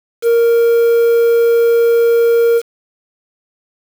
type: tone with quantisation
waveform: triangle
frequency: 466.2 Hz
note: A#4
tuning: in tune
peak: -6 dBFS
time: 0.22-2.62 s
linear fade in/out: 50 ms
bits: 5
effects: none